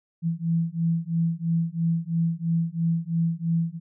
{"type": "beating tone pair", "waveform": "sine", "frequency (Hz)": [164.81, 167.81], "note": ["E3", "E3"], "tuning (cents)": [0, 31], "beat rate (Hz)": 3, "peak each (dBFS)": -25, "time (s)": [0.22, 3.8], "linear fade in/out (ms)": 50, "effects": []}